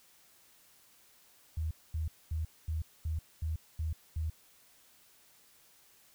sine tone bursts, 79.2 Hz, D#2, 31 cents sharp, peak -31 dBFS, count 8, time 1.57-4.3 s, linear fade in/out 5 ms, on 140 ms, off 230 ms, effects white hiss -63 dBFS RMS until 6.14 s

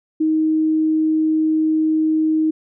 sine tone, 314.1 Hz, D#4, 16 cents sharp, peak -14 dBFS, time 0.2-2.51 s, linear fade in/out 10 ms, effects none

